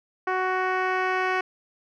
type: tone with low-pass filter sweep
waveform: 10% pulse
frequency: 371.9 Hz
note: F#4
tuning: 9 cents sharp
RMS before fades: -25 dBFS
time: 0.27-1.41 s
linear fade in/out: 5 ms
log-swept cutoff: 1500 to 2500 Hz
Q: 1
effects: none

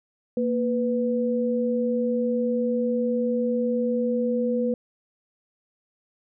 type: tone pair together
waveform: sine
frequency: 233.1 / 494.7 Hz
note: A#3 / B4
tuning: 0 / +3 cents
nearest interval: octave + minor second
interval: 1303 cents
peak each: -24 dBFS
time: 0.37-4.74 s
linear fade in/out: 2 ms
effects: none

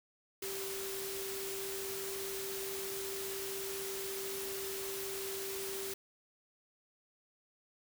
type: tone in noise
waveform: sine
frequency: 389.7 Hz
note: G4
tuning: 10 cents flat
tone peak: -41 dBFS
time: 0.42-5.94 s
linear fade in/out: 5 ms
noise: white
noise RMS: -42 dBFS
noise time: 0.42-5.94 s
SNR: -2 dB
effects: none

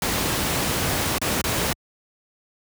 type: noise with dropouts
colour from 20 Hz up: pink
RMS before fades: -23 dBFS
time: 0.02-1.73 s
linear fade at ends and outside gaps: 2 ms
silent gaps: 1.183-1.215 / 1.415-1.44 s
effects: high-pass 60 Hz 12 dB/octave

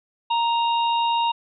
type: harmonic tone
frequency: 932.3 Hz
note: A#5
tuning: in tune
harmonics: 1 / 3 / 4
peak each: -19 / -29 / -31 dBFS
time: 0.3-1.32 s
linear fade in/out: 10 ms
effects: none

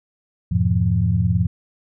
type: tone cluster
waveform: sine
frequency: 86.2 / 105.1 / 125 / 173.8 Hz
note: F2 / G#2 / B2 / F3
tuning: -22 / +21 / +21 / -8 cents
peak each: -21 / -19 / -24 / -21 dBFS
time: 0.51-1.47 s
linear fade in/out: 10 ms
effects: none

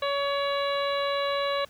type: harmonic tone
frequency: 563 Hz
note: C#5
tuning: 27 cents sharp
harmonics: 1 / 2 / 3 / 4 / 5 / 6 / 7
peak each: -27 / -30 / -37 / -38 / -39 / -41 / -36 dBFS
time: 0.02-1.65 s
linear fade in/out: 5 ms
effects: pink hiss -56 dBFS RMS until 1.69 s

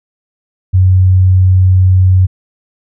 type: tone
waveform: sine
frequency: 92.9 Hz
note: F#2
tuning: 7 cents sharp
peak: -4 dBFS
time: 0.73-2.27 s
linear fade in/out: 20 ms
effects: none

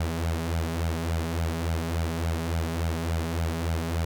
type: tone with flanger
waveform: sawtooth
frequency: 82.5 Hz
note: E2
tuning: 2 cents sharp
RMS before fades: -28 dBFS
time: 0-4.05 s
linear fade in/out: 5 ms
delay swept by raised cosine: 1.3 to 4.9 ms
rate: 3.5 Hz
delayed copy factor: +0.75
effects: none

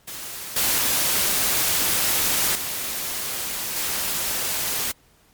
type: noise with level steps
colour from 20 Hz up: white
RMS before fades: -34 / -21 / -28 / -25 dBFS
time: 0.07-4.92 s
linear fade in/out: 10 ms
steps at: 0.56 / 2.55 / 3.76 s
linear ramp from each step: 5 ms
effects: pink hiss -58 dBFS RMS until 5.33 s + MP3 96 kbps

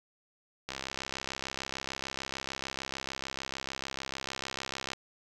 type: click train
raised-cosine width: 0.2 ms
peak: -18 dBFS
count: 284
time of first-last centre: 0.69-4.933 s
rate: 66.7 Hz
effects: none

